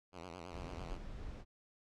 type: tone with vibrato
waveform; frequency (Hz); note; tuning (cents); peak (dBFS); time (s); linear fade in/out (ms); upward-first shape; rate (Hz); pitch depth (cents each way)
5% pulse; 87.31; F2; 0; -36; 0.12-0.99; 50; sine; 9; 130
type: noise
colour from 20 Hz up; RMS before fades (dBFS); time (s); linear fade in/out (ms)
brown; -46; 0.5-1.45; 50
effects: low-pass 6000 Hz 12 dB/octave

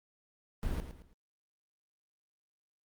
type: noise with echo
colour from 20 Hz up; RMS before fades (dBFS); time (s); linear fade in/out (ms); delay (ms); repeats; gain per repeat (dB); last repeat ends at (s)
brown; -33; 0.63-0.8; 0; 110; 3; -9; 1.13
effects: Opus 32 kbps

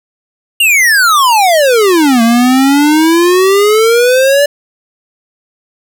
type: exponential two-way sweep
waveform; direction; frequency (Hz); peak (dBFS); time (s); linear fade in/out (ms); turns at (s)
square; down then up; 2872 to 226.3 to 583; -6; 0.6-4.46; 5; 2.22
effects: none

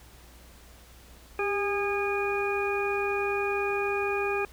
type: harmonic tone with a mistuned harmonic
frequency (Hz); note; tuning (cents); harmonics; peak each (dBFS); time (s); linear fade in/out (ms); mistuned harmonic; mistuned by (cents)
408.1; G#4; -30; 1 / 2 / 3 / 4 / 6; -28 / -34 / -35 / -37 / -32; 1.39-4.45; 2; 1; -38
effects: added 60 Hz sine -52 dBFS peak until 4.52 s + pink hiss -54 dBFS RMS until 4.52 s

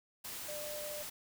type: tone in noise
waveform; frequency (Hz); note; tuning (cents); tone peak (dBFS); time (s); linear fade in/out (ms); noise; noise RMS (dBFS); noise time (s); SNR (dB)
sine; 596; D5; +25; -42; 0.48-1.03; 10; white; -44; 0.24-1.1; -1
effects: none

